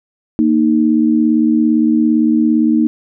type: tone pair together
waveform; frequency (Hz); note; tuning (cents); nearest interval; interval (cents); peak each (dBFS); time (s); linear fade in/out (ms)
sine; 231.9 / 309.5; A#3 / D#4; -9 / -9; perfect fourth; 500; -12; 0.39-2.87; 0
effects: none